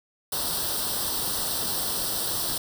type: noise with comb filter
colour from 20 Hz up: white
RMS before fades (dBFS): -28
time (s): 0.32-2.58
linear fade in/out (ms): 5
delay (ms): 0.22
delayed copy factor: +0.8
effects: none